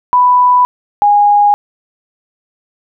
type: tone pair in turn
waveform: sine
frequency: 991 / 822.3 Hz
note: B5 / G#5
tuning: +6 / -17 cents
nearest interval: minor third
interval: 323 cents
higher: first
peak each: -5 dBFS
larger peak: neither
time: 0.13-0.65 / 1.02-1.54 s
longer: neither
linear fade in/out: 0 ms
effects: none